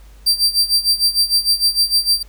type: tone with tremolo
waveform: 40% pulse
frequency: 4699 Hz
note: D8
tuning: in tune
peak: -9 dBFS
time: 0.26-2.23 s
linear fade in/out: 10 ms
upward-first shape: sine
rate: 6.6 Hz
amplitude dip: 85%
effects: added 50 Hz sine -39 dBFS peak until 2.28 s + pink hiss -52 dBFS RMS until 2.28 s